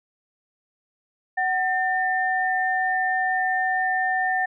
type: tone pair together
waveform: sine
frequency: 749 / 1801.1 Hz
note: F#5 / A6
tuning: +21 / +40 cents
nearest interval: octave + minor third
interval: 1519 cents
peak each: -23 dBFS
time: 1.37-4.46 s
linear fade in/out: 10 ms
effects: none

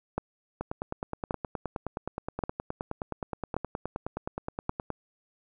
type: two click trains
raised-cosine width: 1 ms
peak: -14 / -18 dBFS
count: 5 / 42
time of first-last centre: 0.18-4.695 / 0.61-4.903 s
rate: 0.886 / 9.55 Hz
effects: none

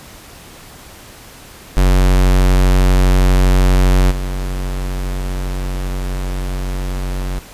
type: tone with level steps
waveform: square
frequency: 46.25 Hz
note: F#1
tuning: in tune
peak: -9 / -19 dBFS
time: 1.77-7.39 s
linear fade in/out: 0 ms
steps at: 4.1 s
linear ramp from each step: 20 ms
effects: pink hiss -38 dBFS RMS until 7.53 s + resampled to 32000 Hz

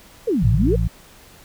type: exponential two-way sweep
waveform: sine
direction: down then up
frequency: 512 to 96.3 to 512 Hz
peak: -16 dBFS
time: 0.27-0.76 s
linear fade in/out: 10 ms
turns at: 0.49 s
type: harmonic tone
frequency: 55.9 Hz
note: A1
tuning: 28 cents sharp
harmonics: 1 / 2 / 3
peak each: -19 / -22 / -24 dBFS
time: 0.42-0.88 s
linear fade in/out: 5 ms
effects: pink hiss -47 dBFS RMS until 1.44 s

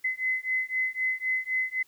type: beating tone pair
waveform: sine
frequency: 2035 / 2038.9 Hz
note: C7 / C7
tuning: -49 / -45 cents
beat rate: 3.9 Hz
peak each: -29 dBFS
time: 0.04-1.83 s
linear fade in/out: 10 ms
effects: white hiss -63 dBFS RMS until 1.87 s

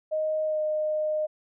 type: tone with pitch glide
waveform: sine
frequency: 622.3 to 614.4 Hz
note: D#5 to D#5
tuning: 0 to -22 cents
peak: -24 dBFS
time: 0.11-1.27 s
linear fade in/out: 20 ms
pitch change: -22 cents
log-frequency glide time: 0.45-0.6 s
effects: none

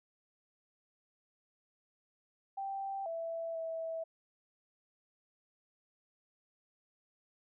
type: tone with pitch steps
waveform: sine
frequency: 783 / 662 / 653 Hz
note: G5 / E5 / E5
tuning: -2 / +7 / -17 cents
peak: -36 dBFS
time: 2.57-4.04 s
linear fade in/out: 10 ms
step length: 490 ms
effects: none

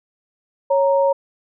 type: tone pair together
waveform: sine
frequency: 553.2 / 932.3 Hz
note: C#5 / A#5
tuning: -4 / 0 cents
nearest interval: major sixth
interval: 904 cents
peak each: -14 / -20 dBFS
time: 0.7-1.13 s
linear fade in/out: 10 ms
effects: none

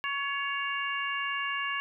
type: harmonic tone with a mistuned harmonic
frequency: 558 Hz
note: C#5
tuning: 11 cents sharp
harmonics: 2 / 3 / 4 / 5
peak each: -34 / -34 / -37 / -35 dBFS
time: 0.04-1.8 s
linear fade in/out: 0 ms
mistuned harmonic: 3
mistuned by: +21 cents
effects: none

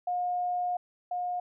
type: tone pair in turn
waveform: sine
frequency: 716 / 716 Hz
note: F5 / F5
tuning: +43 / +43 cents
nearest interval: unison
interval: 0 cents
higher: neither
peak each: -27 / -29 dBFS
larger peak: first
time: 0.07-0.77 / 1.11-1.4 s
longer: first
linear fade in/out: 5 ms
effects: none

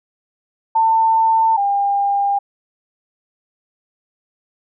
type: tone pair in turn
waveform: sine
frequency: 896 / 801.9 Hz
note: A5 / G5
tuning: +31 / +39 cents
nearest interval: major second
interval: 192 cents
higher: first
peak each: -11 / -14 dBFS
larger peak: first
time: 0.75-1.57 / 1.57-2.39 s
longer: neither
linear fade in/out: 10 ms
effects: none

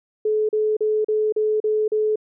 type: tone bursts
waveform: sine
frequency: 429.4 Hz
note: A4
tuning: 42 cents flat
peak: -17 dBFS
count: 7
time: 0.25-2.158 s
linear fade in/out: 5 ms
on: 240 ms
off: 38 ms
effects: none

